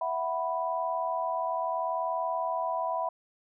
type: chord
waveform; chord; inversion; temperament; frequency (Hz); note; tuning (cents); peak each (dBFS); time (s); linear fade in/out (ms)
sine; E suspended second; none; equal; 659.3 / 740 / 987.8; E5 / F#5 / B5; 0 / 0 / 0; -32 / -34 / -31; 0.01-3.09; 5
effects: none